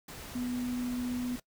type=tone in noise; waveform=sine; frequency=246.9 Hz; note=B3; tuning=in tune; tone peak=-31 dBFS; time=0.35-1.36 s; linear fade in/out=5 ms; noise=pink; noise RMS=-45 dBFS; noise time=0.08-1.4 s; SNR=+11 dB; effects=noise-tail reverb RT60 0.1 s tail -21 dB re dry